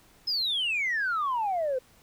sine exponential sweep, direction down, 5200 to 496.5 Hz, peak -24 dBFS, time 0.27-1.79 s, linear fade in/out 10 ms, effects tanh soft clip ceiling -22 dBFS + pink hiss -59 dBFS RMS until 2.02 s

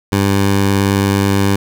15% pulse tone, 99 Hz, G2, 18 cents sharp, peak -5 dBFS, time 0.12-1.56 s, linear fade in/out 5 ms, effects none

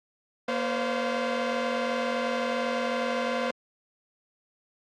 sawtooth tone cluster, 236.6 / 516 / 564 / 698 Hz, A#3 / C5 / C#5 / F5, +26 / -24 / +30 / -1 cents, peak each -28 / -25 / -31 / -31 dBFS, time 0.48-3.51 s, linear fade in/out 5 ms, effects low-pass 4000 Hz 12 dB/octave + Opus 48 kbps

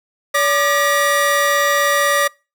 45% pulse tone cluster, 571 / 1198 / 1917 Hz, D5 / D6 / A#6, -49 / +34 / +48 cents, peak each -18 dBFS, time 0.34-2.28 s, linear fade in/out 10 ms, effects noise-tail reverb RT60 0.3 s tail -26 dB re dry

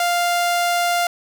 sawtooth tone, 698.5 Hz, F5, in tune, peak -13 dBFS, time 0-1.07 s, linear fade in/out 2 ms, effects none

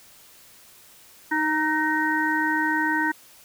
harmonic tone with a mistuned harmonic, 311.1 Hz, D#4, in tune, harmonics 1 / 3 / 5 / 6, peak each -26 / -26 / -26 / -26 dBFS, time 1.31-3.12 s, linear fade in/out 10 ms, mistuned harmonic 5, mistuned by -30 cents, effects white hiss -51 dBFS RMS until 3.44 s

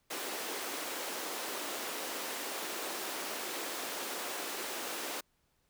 pink high-pass noise, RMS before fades -39 dBFS, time 0.1-5.21 s, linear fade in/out 10 ms, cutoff 300 Hz, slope 24 dB/octave, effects pink hiss -75 dBFS RMS until 5.69 s

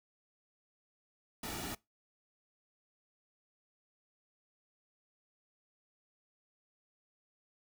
pink noise with comb filter, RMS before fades -41 dBFS, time 1.43-1.75 s, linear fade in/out 5 ms, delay 1.9 ms, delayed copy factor -0.6, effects noise-tail reverb RT60 0.2 s tail -22 dB re dry

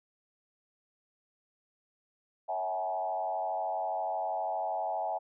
sine tone with frequency modulation, 748 Hz, F#5, 19 cents sharp, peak -30 dBFS, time 2.48-5.19 s, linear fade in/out 20 ms, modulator 92.5 Hz, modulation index 1.4, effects none

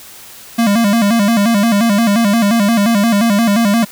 square tone with vibrato, 216.3 Hz, A3, 29 cents flat, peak -10 dBFS, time 0.58-3.85 s, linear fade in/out 10 ms, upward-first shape square, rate 5.7 Hz, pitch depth 120 cents each way, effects white hiss -36 dBFS RMS until 3.91 s

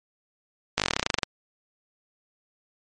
slowing click train, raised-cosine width 0.2 ms, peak -4 dBFS, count 16, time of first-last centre 0.78-1.232 s, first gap 18 ms, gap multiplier 1.07, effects MP3 48 kbps

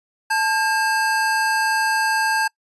square tone pair together, 878.9 / 1612 Hz, A5 / G6, -2 / +48 cents, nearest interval major seventh, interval 1050 cents, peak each -21 dBFS, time 0.3-2.48 s, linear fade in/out 10 ms, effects noise-tail reverb RT60 0.1 s tail -25 dB re dry + resampled to 24000 Hz

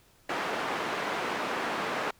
white band-pass noise, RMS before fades -32 dBFS, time 0.29-2.11 s, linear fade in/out 5 ms, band 240 to 1500 Hz, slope 12 dB/octave, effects pink hiss -62 dBFS RMS until 2.19 s

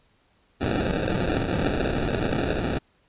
blue noise with sample-and-hold, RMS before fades -25 dBFS, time 0.6-2.79 s, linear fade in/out 20 ms, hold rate 1050 Hz, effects pink hiss -64 dBFS RMS until 3.08 s + resampled to 8000 Hz

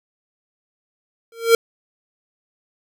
square tone with exponential growth, 459.5 Hz, A#4, 25 cents flat, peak -7 dBFS, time 1.32-1.55 s, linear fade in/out 2 ms, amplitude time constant 48 ms, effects none

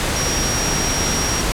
sine tone in noise, 5640 Hz, F8, 16 cents sharp, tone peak -22 dBFS, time 0.16-1.41 s, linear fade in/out 0 ms, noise pink, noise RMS -20 dBFS, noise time 0-1.52 s, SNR -5 dB, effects low-pass 10000 Hz 12 dB/octave

